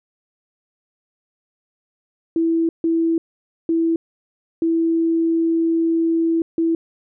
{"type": "tone bursts at uneven times", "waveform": "sine", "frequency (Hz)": 329.6, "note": "E4", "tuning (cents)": 0, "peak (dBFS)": -15, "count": 5, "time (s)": [[2.36, 2.69], [2.84, 3.18], [3.69, 3.96], [4.62, 6.42], [6.58, 6.75]], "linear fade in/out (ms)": 2, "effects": []}